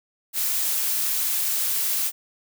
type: noise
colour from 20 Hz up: blue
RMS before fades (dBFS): -24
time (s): 0.33-2.12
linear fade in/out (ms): 50
effects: none